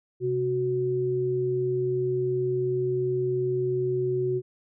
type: tone pair together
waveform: sine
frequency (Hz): 130.81 / 369.7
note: C3 / F#4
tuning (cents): 0 / -1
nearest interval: octave + tritone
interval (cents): 1799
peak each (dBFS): -30 / -24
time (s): 0.2-4.42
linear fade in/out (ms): 50
effects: none